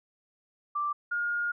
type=tone pair in turn; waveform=sine; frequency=1174.7 / 1422.8 Hz; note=D6 / F6; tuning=0 / +32 cents; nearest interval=minor third; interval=332 cents; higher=second; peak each=-27 dBFS; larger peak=neither; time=0.75-0.93 / 1.11-1.52 s; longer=second; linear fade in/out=10 ms; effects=none